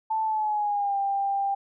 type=tone with pitch glide; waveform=sine; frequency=880 to 793.1 Hz; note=A5 to G5; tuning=0 to +20 cents; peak=-23 dBFS; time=0.1-1.55 s; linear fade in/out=10 ms; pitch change=-180 cents; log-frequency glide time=0.24-0.97 s; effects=none